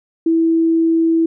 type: tone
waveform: sine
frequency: 328.1 Hz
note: E4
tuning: 8 cents flat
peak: -11 dBFS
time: 0.26-1.26 s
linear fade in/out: 5 ms
effects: none